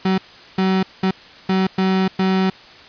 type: tone bursts at uneven times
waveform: 35% pulse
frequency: 189.1 Hz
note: F#3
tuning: 38 cents sharp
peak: -13 dBFS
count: 6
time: 0.05-0.18 / 0.58-0.83 / 1.03-1.11 / 1.49-1.67 / 1.78-2.08 / 2.19-2.5 s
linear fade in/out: 5 ms
effects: white hiss -42 dBFS RMS until 2.88 s + resampled to 11025 Hz